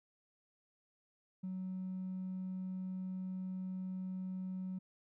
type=tone with hard clipping; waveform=sine; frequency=186.2 Hz; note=F#3; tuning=11 cents sharp; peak=-39 dBFS; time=1.43-4.79 s; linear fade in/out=10 ms; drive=1 dB; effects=none